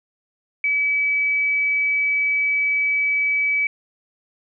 sine tone, 2289 Hz, D7, 45 cents flat, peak -17 dBFS, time 0.64-3.67 s, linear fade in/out 2 ms, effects none

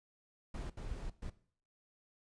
brown noise bursts at uneven times, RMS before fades -42 dBFS, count 3, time 0.54-0.7 / 0.77-1.1 / 1.22-1.3 s, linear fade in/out 5 ms, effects noise-tail reverb RT60 0.5 s tail -17 dB re dry + resampled to 22050 Hz

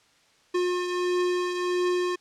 square beating tone pair, 358.1 / 359.6 Hz, F4 / F#4, +43 / -49 cents, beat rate 1.5 Hz, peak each -25 / -34 dBFS, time 0.54-2.16 s, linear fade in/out 10 ms, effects white hiss -61 dBFS RMS until 2.2 s + low-pass 6000 Hz 12 dB/octave

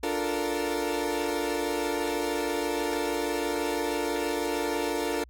30% pulse chord, Bb major seventh, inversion first, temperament equal, 293.7 / 349.2 / 440 / 466.2 Hz, D4 / F4 / A4 / Bb4, 0 / 0 / 0 / 0 cents, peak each -30 dBFS, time 0.03-5.24 s, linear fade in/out 5 ms, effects added 60 Hz sine -49 dBFS peak until 5.29 s + AAC 64 kbps

